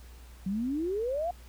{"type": "exponential sweep", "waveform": "sine", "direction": "up", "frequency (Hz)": [182.7, 725], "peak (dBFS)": -28, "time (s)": [0.46, 1.31], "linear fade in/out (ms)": 5, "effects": ["added 60 Hz sine -47 dBFS peak until 1.48 s", "pink hiss -57 dBFS RMS until 1.48 s"]}